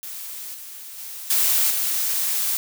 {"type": "noise with level steps", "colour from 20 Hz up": "blue", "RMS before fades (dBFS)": [-34, -38, -35, -19, -23], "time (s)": [0.03, 2.57], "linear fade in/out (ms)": 0, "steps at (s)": [0.54, 0.98, 1.3, 1.7], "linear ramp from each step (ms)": 5, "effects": []}